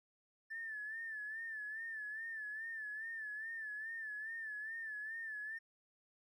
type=tone with vibrato; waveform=triangle; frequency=1760 Hz; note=A6; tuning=in tune; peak=-38 dBFS; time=0.5-5.59 s; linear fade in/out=20 ms; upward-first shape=sine; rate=2.4 Hz; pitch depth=72 cents each way; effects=tanh soft clip ceiling -40 dBFS